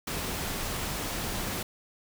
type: noise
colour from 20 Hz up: pink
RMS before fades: -33 dBFS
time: 0.07-1.63 s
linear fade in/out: 5 ms
effects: none